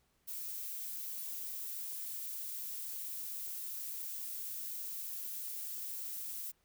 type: noise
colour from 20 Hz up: violet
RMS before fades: -42 dBFS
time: 0.27-6.52 s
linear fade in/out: 20 ms
effects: pink hiss -75 dBFS RMS until 6.64 s